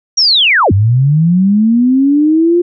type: linear two-way sweep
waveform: sine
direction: down then up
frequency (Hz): 5750 to 92.6 to 354.5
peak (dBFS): -6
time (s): 0.17-2.62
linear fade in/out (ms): 10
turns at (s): 0.72
effects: none